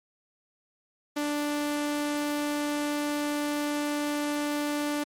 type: tone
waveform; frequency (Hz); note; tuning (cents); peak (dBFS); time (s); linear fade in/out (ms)
sawtooth; 293.7; D4; 0; -23; 1.16-5.04; 10
effects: MP3 64 kbps